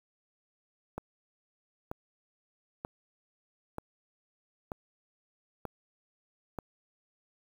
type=click train; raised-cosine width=1 ms; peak=-22 dBFS; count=7; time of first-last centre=0.98-6.587 s; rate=1.07 Hz; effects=8-bit